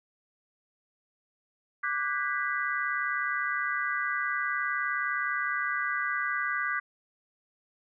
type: chord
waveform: sine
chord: G# half-diminished seventh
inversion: second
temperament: equal with one note detuned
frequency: 1174.7 / 1480 / 1619.5 / 1975.5 Hz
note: D6 / F#6 / G#6 / B6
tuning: 0 / 0 / -44 / 0 cents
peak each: -33 dBFS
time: 1.83-6.8 s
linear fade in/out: 10 ms
effects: none

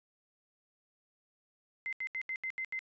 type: tone bursts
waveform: sine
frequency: 2070 Hz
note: C7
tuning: 19 cents flat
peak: -34 dBFS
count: 7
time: 1.86-2.791 s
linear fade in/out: 0 ms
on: 67 ms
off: 77 ms
effects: resampled to 16000 Hz

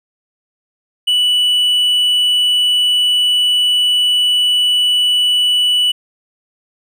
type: tone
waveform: triangle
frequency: 2960 Hz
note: F#7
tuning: in tune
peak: -9 dBFS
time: 1.07-5.92 s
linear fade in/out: 10 ms
effects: none

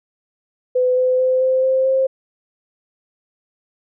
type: tone with pitch steps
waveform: sine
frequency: 504 / 509 / 514 / 519.1 / 524.2 / 529.4 Hz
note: B4 / C5 / C5 / C5 / C5 / C5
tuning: +35 / -48 / -31 / -14 / +3 / +20 cents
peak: -13 dBFS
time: 0.75-2.07 s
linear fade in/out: 10 ms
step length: 220 ms
effects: none

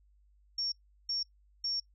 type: tone bursts at uneven times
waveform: sine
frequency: 5500 Hz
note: F8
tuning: 27 cents flat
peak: -31 dBFS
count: 3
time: 0.58-0.72 / 1.09-1.23 / 1.64-1.8 s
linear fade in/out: 5 ms
effects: noise-tail reverb RT60 0.1 s tail -23 dB re dry + added 50 Hz sine -62 dBFS peak until 1.94 s

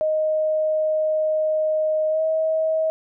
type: tone with pitch glide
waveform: sine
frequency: 622.3 to 636.1 Hz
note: D#5 to D#5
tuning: 0 to +38 cents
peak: -18 dBFS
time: 0.01-2.9 s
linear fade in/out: 0 ms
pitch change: +38 cents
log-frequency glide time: 2.09-2.22 s
effects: none

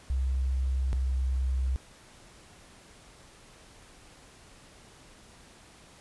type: tone pair in turn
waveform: sine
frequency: 65.41 / 64.96 Hz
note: C2 / C2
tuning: 0 / -12 cents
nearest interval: unison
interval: 12 cents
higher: first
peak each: -25 dBFS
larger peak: neither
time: 0.1-0.93 / 0.93-1.76 s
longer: neither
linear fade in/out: 0 ms
effects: pink hiss -54 dBFS RMS until 6 s + resampled to 24000 Hz

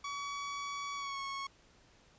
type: tone with pitch glide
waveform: sawtooth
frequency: 1133 to 1100.7 Hz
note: C#6 to C#6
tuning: +37 to -13 cents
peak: -34 dBFS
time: 0.04-1.47 s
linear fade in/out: 5 ms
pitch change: -50 cents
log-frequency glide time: 0.95-1.19 s
effects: pink hiss -64 dBFS RMS until 2.18 s + resampled to 16000 Hz

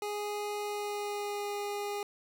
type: tone with pitch glide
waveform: 25% pulse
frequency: 414.5 to 409.3 Hz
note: G#4 to G#4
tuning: -3 to -25 cents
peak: -30 dBFS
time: 0.02-2.03 s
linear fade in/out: 2 ms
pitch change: -22 cents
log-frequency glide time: 0.6-1.5 s
effects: none

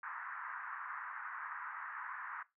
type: band-pass noise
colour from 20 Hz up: pink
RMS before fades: -45 dBFS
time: 0.03-2.43 s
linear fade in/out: 5 ms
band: 1000 to 1800 Hz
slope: 48 dB/octave
effects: noise-tail reverb RT60 0.2 s tail -17 dB re dry

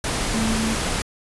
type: tone in noise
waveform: sine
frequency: 222.2 Hz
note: A3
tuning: 17 cents sharp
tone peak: -22 dBFS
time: 0.34-0.75 s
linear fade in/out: 2 ms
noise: pink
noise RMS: -24 dBFS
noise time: 0.04-1.02 s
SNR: -1 dB
effects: resampled to 24000 Hz

